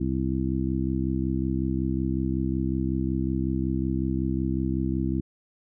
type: harmonic tone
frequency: 65.41 Hz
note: C2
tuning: in tune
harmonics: 1 / 2 / 3 / 4 / 5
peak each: -30 / -30 / -30 / -30 / -30 dBFS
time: 0-5.21 s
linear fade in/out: 10 ms
effects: none